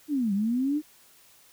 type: linear two-way sweep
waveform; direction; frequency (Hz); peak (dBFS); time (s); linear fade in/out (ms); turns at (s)
sine; down then up; 310 to 191.7 to 310; -23; 0.08-0.82; 50; 0.33
effects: white hiss -57 dBFS RMS until 1.52 s